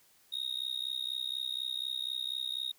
triangle tone with amplitude modulation, 3741 Hz, A#7, 5 cents sharp, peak -28 dBFS, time 0.32-2.72 s, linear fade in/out 10 ms, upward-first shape sine, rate 64.1 Hz, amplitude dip 100%, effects white hiss -65 dBFS RMS until 2.78 s

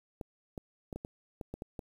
clicks, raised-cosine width 2 ms, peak -26 dBFS, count 9, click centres 0.212 / 0.578 / 0.928 / 0.96 / 1.049 / 1.412 / 1.54 / 1.621 / 1.792 s, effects 9-bit

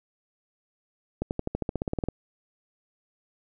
accelerating click train, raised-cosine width 2 ms, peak -14 dBFS, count 14, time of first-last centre 1.22-2.086 s, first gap 89 ms, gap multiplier 0.95, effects none

